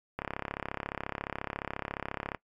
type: click train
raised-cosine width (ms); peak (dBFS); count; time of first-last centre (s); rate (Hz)
0.5; -18; 75; 0.19-2.347; 34.3
effects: noise-tail reverb RT60 0.1 s tail -20 dB re dry + MP3 96 kbps